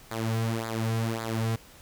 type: tone with flanger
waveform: sawtooth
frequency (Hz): 113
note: A2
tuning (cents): +47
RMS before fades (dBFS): -29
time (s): 0.11-1.56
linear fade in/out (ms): 5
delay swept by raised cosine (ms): 0.34 to 3.44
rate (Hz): 1.8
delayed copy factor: -0.75
effects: pink hiss -52 dBFS RMS until 1.81 s